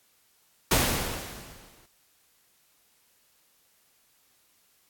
pink noise with exponential decay, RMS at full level -20 dBFS, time 0.71-1.86 s, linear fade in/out 5 ms, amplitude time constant 250 ms, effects white hiss -65 dBFS RMS until 4.89 s + AAC 64 kbps

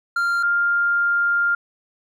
triangle / sine tone pair in turn, 1392 / 1400.1 Hz, F6 / F6, -6 / +4 cents, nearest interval unison, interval 10 cents, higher second, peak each -16 dBFS, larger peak neither, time 0.16-0.43 / 0.43-1.55 s, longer second, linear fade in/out 5 ms, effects none

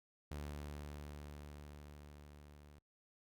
sawtooth tone with level ramp, 73.42 Hz, D2, in tune, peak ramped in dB -39 to -54 dBFS, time 0.31-2.79 s, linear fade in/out 5 ms, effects Opus 48 kbps

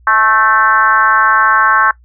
sine tone with frequency modulation, 1318.5 Hz, E6, in tune, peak -7 dBFS, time 0.07-1.91 s, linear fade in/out 2 ms, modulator 227 Hz, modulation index 1.6, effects noise-tail reverb RT60 0.1 s tail -20 dB re dry + added 60 Hz sine -42 dBFS peak until 2.04 s

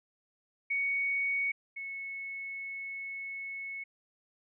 sine tone pair in turn, 2231 / 2200 Hz, C#7 / C#7, +11 / -14 cents, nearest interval unison, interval 25 cents, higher first, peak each -28 / -37 dBFS, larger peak first, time 0.7-1.52 / 1.76-3.84 s, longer second, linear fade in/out 10 ms, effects none

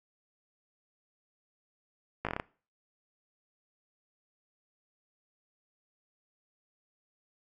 slowing click train, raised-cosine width 0.5 ms, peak -17 dBFS, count 7, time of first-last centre 2.25-2.399 s, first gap 17 ms, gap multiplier 1.15, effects noise-tail reverb RT60 0.4 s tail -22 dB re dry + AAC 48 kbps

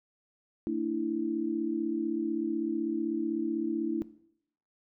sine chord, A suspended fourth, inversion none, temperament equal with one note detuned, 225.1 / 293.7 / 329.6 Hz, A3 / D4 / E4, +40 / 0 / 0 cents, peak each -34 / -33 / -31 dBFS, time 0.67-4.02 s, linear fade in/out 0 ms, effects noise-tail reverb RT60 0.7 s tail -18 dB re dry

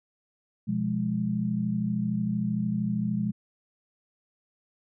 sine chord, F diminished, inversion second, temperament equal, 123.47 / 174.61 / 207.7 Hz, Cb3 / F3 / Ab3, 0 / 0 / 0 cents, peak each -32 / -31 / -27 dBFS, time 0.67-3.32 s, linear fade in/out 20 ms, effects none

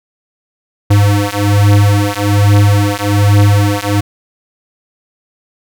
square beating tone pair, 101.5 / 102.7 Hz, G#2 / G#2, -39 / -19 cents, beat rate 1.2 Hz, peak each -11 dBFS, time 0.9-4.01 s, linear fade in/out 10 ms, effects none

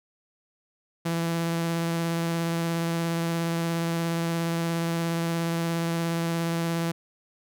sawtooth tone with vibrato, 167.2 Hz, E3, 25 cents sharp, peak -21 dBFS, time 1.05-6.92 s, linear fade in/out 10 ms, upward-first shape triangle, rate 17 Hz, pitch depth 14 cents each way, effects none

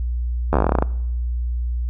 slowing click train, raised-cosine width 1 ms, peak -3 dBFS, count 14, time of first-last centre 0.53-0.824 s, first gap 12 ms, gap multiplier 1.1, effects noise-tail reverb RT60 0.9 s tail -22 dB re dry + added 60 Hz sine -20 dBFS peak until 1.89 s

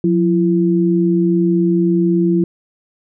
sine tone pair together, 178.9 / 337.2 Hz, F3 / E4, +42 / +39 cents, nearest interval major seventh, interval 1097 cents, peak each -14 dBFS, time 0.04-2.44 s, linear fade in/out 2 ms, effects none

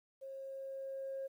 sine tone with level ramp, 539 Hz, C#5, 49 cents flat, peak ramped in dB -44 to -37 dBFS, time 0.21-1.28 s, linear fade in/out 20 ms, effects tanh soft clip ceiling -35 dBFS + 12-bit

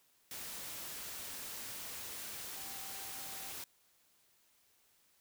sine tone in noise, 779 Hz, G5, 11 cents flat, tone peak -56 dBFS, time 2.56-3.52 s, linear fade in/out 2 ms, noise white, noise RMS -45 dBFS, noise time 0.31-3.64 s, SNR -14 dB, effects white hiss -71 dBFS RMS until 5.2 s

